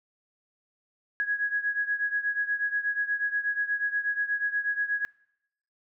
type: beating tone pair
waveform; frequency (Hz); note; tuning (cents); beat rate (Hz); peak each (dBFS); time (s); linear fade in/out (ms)
sine; 1661.2 / 1669.5; G#6 / G#6; 0 / +9; 8.3; -27 / -31; 1.2-5.05; 0
effects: noise-tail reverb RT60 0.8 s tail -25 dB re dry